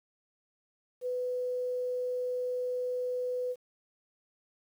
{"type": "tone", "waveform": "sine", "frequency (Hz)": 498.8, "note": "B4", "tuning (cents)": 17, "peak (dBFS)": -30, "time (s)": [1.01, 3.56], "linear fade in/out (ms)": 50, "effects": ["10-bit"]}